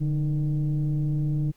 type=tone with frequency modulation; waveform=sine; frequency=146.83 Hz; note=D3; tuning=in tune; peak=-21 dBFS; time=0-1.52 s; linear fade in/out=20 ms; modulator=162 Hz; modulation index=0.55; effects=tanh soft clip ceiling -18 dBFS + pink hiss -64 dBFS RMS until 1.56 s